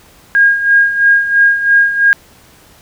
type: tone with tremolo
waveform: sine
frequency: 1626 Hz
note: G#6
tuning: 37 cents flat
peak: -4 dBFS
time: 0.35-2.13 s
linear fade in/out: 0 ms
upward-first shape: sine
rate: 3 Hz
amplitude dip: 70%
effects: pink hiss -44 dBFS RMS until 2.81 s